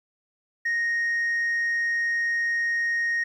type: tone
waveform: sine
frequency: 1864.7 Hz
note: A#6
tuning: in tune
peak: -20 dBFS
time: 0.65-3.24 s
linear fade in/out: 10 ms
effects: tanh soft clip ceiling -21 dBFS + 10-bit